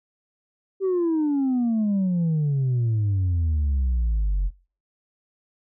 sine exponential sweep, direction down, 392 to 43.65 Hz, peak -17 dBFS, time 0.8-4.51 s, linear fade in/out 50 ms, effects noise-tail reverb RT60 0.4 s tail -25 dB re dry + tanh soft clip ceiling -18 dBFS

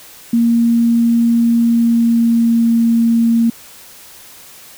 sine tone with pitch glide, 233.1 to 230.8 Hz, A#3 to A#3, 0 to -17 cents, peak -9 dBFS, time 0.33-3.5 s, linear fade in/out 5 ms, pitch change -17 cents, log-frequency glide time 1.62-2.79 s, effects white hiss -39 dBFS RMS until 4.77 s

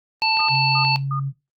harmonic tone, 885 Hz, A5, 10 cents sharp, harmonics 1 / 3 / 5, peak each -21 / -21 / -21 dBFS, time 0.22-0.96 s, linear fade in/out 0 ms
clicks, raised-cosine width 0.3 ms, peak -18 dBFS, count 4, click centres 0.371 / 0.403 / 0.485 / 0.849 s
sine tone bursts, 1224 Hz, D#6, 29 cents flat, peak -25 dBFS, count 3, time 0.39-1.197 s, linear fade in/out 5 ms, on 89 ms, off 270 ms
sine tone with pitch glide, 136.6 to 137.55 Hz, C#3 to C#3, -25 to -13 cents, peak -21 dBFS, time 0.49-1.33 s, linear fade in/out 50 ms, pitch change +12 cents, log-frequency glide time 0.94-1.05 s
effects noise-tail reverb RT60 0.2 s tail -17 dB re dry + Opus 32 kbps

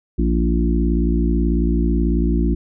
harmonic tone with a mistuned harmonic, 58.27 Hz, A#1, in tune, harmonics 1 / 3 / 4 / 5 / 6, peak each -17 / -22 / -23 / -24 / -25 dBFS, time 0.18-2.55 s, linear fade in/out 10 ms, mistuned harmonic 6, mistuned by -27 cents, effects none

